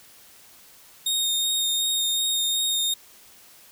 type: tone with vibrato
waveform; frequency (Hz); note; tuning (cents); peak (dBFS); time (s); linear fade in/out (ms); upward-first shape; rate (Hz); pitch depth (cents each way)
sawtooth; 3699; A#7; -14; -19; 1.06-2.94; 5; sine; 2.7; 13
effects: white hiss -51 dBFS RMS until 3.71 s